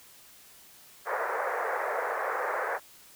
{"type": "band-pass noise", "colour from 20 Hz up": "pink", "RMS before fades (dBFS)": -31, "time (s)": [1.05, 2.8], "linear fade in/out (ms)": 50, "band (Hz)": [450, 1900], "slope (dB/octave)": 48, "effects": ["white hiss -54 dBFS RMS until 3.15 s"]}